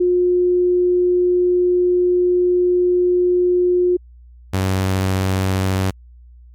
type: tone pair in turn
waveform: sine / sawtooth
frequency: 357.9 / 94.8 Hz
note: F4 / F#2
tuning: +42 / +43 cents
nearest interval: octave + major seventh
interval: 2299 cents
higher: first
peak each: -12 dBFS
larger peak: neither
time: 0-3.97 / 4.53-5.91 s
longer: first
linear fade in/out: 10 ms
effects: added 60 Hz sine -40 dBFS peak until 6.54 s + MP3 96 kbps